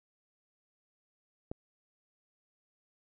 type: click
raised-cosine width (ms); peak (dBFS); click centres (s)
2; -24; 1.515
effects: none